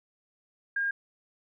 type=tone; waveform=sine; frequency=1616 Hz; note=G#6; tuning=48 cents flat; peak=-26 dBFS; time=0.76-0.91 s; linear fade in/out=5 ms; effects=none